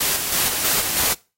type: noise with tremolo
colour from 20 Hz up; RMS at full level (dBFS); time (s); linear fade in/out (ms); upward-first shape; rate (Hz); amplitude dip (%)
white; -19; 0-1.14; 10; square; 3.1; 40
effects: noise-tail reverb RT60 0.3 s tail -22 dB re dry + AAC 48 kbps